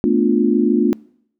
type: chord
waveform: sine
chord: B half-diminished seventh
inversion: third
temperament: equal with one note detuned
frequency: 220 / 246.9 / 293.7 / 352.5 Hz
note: A3 / B3 / D4 / F4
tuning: 0 / 0 / 0 / +16 cents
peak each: -18 dBFS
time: 0.04-0.93 s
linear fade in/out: 0 ms
effects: noise-tail reverb RT60 0.7 s tail -25 dB re dry